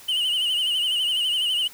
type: tone with vibrato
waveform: triangle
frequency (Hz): 2960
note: F#7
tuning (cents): 0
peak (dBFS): -19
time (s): 0.08-1.68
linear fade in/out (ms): 10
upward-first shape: sine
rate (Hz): 12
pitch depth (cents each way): 77
effects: white hiss -46 dBFS RMS until 1.73 s